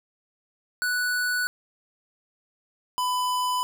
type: tone pair in turn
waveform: square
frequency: 1480 / 999.3 Hz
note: F#6 / B5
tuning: 0 / +20 cents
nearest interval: perfect fifth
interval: 680 cents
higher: first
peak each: -24 dBFS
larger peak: neither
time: 0.82-1.47 / 2.98-3.63 s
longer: neither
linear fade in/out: 0 ms
effects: none